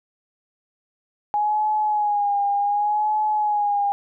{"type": "tone with vibrato", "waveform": "sine", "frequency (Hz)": 830, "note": "G#5", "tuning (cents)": -1, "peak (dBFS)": -18, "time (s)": [1.34, 3.92], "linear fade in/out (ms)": 0, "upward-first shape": "sine", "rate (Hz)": 0.67, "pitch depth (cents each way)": 49, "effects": []}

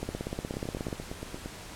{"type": "two click trains", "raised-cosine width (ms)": 2, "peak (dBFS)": [-19, -23], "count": [16, 9], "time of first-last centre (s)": [[0.03, 0.928], [0.54, 1.46]], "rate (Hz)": [16.7, 8.7], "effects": ["pink hiss -44 dBFS RMS until 1.75 s", "low-pass 11000 Hz 12 dB/octave"]}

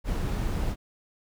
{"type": "noise", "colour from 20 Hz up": "brown", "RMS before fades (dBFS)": -28, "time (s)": [0.04, 0.76], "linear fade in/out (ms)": 50, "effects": []}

